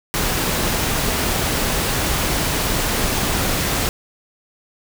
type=noise; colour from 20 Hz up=pink; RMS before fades=-20 dBFS; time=0.14-3.89 s; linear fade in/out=0 ms; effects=none